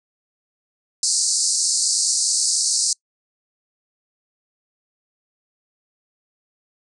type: band-pass noise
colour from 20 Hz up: white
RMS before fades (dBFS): -20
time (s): 1.03-2.93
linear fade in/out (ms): 2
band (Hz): 4300 to 9200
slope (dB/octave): 96
effects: noise-tail reverb RT60 0.1 s tail -26 dB re dry